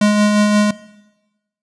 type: tone with tremolo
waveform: square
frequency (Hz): 208.7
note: G#3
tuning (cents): +9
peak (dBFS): -10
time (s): 0.01-0.71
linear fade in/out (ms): 5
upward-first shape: sine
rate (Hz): 5.7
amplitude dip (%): 30
effects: noise-tail reverb RT60 1.0 s tail -18 dB re dry + resampled to 22050 Hz